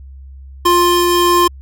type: tone pair together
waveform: square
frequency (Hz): 350.7 / 1050.9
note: F4 / C6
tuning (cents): +7 / +7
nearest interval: octave + perfect fifth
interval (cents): 1900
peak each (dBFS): -13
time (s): 0.65-1.48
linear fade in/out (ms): 10
effects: added 67 Hz sine -32 dBFS peak until 1.61 s